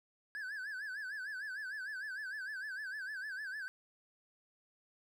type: tone with vibrato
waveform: triangle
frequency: 1618 Hz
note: G#6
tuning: 46 cents flat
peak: -38 dBFS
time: 0.35-3.68 s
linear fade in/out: 0 ms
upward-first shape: sine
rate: 6.6 Hz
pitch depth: 140 cents each way
effects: none